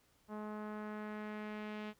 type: tone with low-pass filter sweep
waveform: sawtooth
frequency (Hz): 212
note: G#3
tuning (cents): +36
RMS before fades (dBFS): -44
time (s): 0.28-1.94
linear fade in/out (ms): 50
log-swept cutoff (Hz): 1100 to 2900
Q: 1.6
effects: pink hiss -72 dBFS RMS until 1.99 s